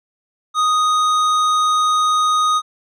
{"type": "tone with hard clipping", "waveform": "sine", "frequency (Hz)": 1244.5, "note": "D#6", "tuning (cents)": 0, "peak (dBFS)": -15, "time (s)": [0.54, 2.62], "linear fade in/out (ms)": 50, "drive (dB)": 11, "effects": []}